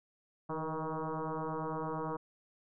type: tone with frequency modulation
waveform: sine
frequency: 320.4 Hz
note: E4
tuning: 49 cents flat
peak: -34 dBFS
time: 0.49-2.17 s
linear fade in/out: 10 ms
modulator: 158 Hz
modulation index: 5.6
effects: none